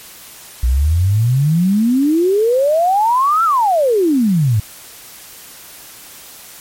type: exponential two-way sweep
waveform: sine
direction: up then down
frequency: 58.27 to 1374 to 99.9 Hz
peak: -10 dBFS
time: 0.63-4.6 s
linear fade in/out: 5 ms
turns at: 3.44 s
effects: white hiss -37 dBFS RMS until 6.6 s + MP3 64 kbps